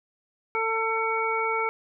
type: harmonic tone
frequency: 447.6 Hz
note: A4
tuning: 30 cents sharp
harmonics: 1 / 2 / 3 / 5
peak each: -29 / -29 / -29 / -29 dBFS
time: 0.55-1.69 s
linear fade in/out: 0 ms
effects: none